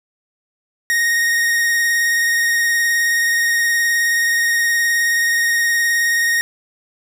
45% pulse tone with vibrato, 1864.7 Hz, A#6, in tune, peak -14 dBFS, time 0.9-6.41 s, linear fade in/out 0 ms, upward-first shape sine, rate 19 Hz, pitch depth 18 cents each way, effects none

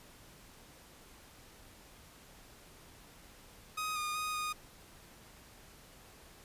sawtooth tone with pitch steps, 1254 / 1222 / 1243 / 1233 Hz, D#6 / D#6 / D#6 / D#6, +13 / -32 / -2 / -16 cents, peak -31 dBFS, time 3.77-4.53 s, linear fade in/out 10 ms, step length 190 ms, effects pink hiss -57 dBFS RMS until 6.44 s + resampled to 32000 Hz

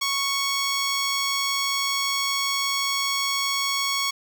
10% pulse tone, 1108.7 Hz, C#6, in tune, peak -14 dBFS, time 0.01-4.11 s, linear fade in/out 10 ms, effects none

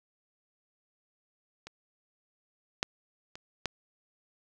clicks, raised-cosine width 0.2 ms, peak -26 / -10 / -26 / -13 dBFS, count 4, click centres 1.67 / 2.829 / 3.355 / 3.657 s, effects none

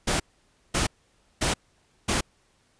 pink noise bursts, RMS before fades -24 dBFS, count 4, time 0.07-2.21 s, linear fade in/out 10 ms, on 130 ms, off 540 ms, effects pink hiss -65 dBFS RMS until 2.79 s + resampled to 22050 Hz

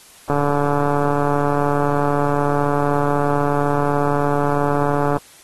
click train, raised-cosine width 1 ms, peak -6 dBFS, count 702, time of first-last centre 0.3-5.168 s, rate 144 Hz, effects white hiss -46 dBFS RMS until 5.43 s + AAC 32 kbps

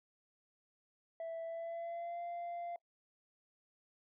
sine tone with pitch glide, 660 to 692 Hz, E5 to F5, +2 to -16 cents, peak -37 dBFS, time 1.2-2.76 s, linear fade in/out 2 ms, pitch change +82 cents, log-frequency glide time 1.44-2.21 s, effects noise-tail reverb RT60 0.1 s tail -24 dB re dry + tanh soft clip ceiling -39 dBFS

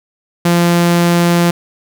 sawtooth tone, 172.4 Hz, F3, 22 cents flat, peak -5 dBFS, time 0.45-1.51 s, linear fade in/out 5 ms, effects none

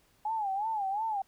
sine tone with vibrato, 830.6 Hz, G#5, in tune, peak -29 dBFS, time 0.25-1.22 s, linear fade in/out 5 ms, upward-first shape sine, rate 2.8 Hz, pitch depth 140 cents each way, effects pink hiss -67 dBFS RMS until 1.27 s

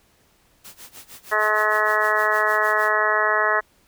white noise with tremolo, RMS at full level -40 dBFS, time 0.64-2.92 s, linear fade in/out 10 ms, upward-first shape sine, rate 6.5 Hz, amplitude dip 90%
harmonic tone, 213.4 Hz, G#3, 47 cents sharp, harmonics 2 / 3 / 4 / 5 / 6 / 7 / 8 / 9, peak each -28 / -25 / -29 / -24 / -25 / -28 / -23 / -25 dBFS, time 1.31-3.61 s, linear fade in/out 20 ms
effects pink hiss -60 dBFS RMS until 3.87 s

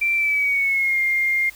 sine tone with pitch glide, 2349 to 2117 Hz, D7 to C7, 0 to +20 cents, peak -17 dBFS, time 0.01-1.5 s, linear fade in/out 10 ms, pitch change -180 cents, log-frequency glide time 0.15-1 s, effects added 50 Hz sine -52 dBFS peak until 1.55 s + white hiss -46 dBFS RMS until 1.55 s

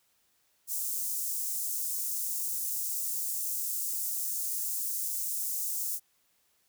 white high-pass noise, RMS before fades -33 dBFS, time 0.67-6 s, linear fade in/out 50 ms, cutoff 6600 Hz, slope 24 dB/octave, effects white hiss -71 dBFS RMS until 6.68 s

